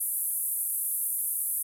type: band-pass noise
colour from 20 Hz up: pink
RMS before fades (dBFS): -30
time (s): 0-1.63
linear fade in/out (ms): 10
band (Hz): 10000 to 13000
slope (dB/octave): 48
effects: none